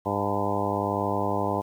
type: harmonic tone with a mistuned harmonic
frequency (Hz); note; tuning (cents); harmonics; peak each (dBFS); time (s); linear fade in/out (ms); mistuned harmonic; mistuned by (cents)
101.2; G#2; -44; 1 / 2 / 3 / 4 / 5 / 6 / 7 / 8 / 9 / 10; -33 / -33 / -33 / -33 / -33 / -33 / -33 / -33 / -33 / -33; 0.05-1.62; 20; 8; +62
effects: 9-bit